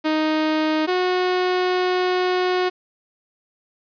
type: tone pair in turn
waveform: sawtooth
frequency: 311.1 / 364.8 Hz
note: D#4 / F#4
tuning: 0 / -24 cents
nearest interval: minor third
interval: 276 cents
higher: second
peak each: -14 dBFS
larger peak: neither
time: 0.04-0.87 / 0.87-2.7 s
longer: second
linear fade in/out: 20 ms
effects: resampled to 11025 Hz + 8-bit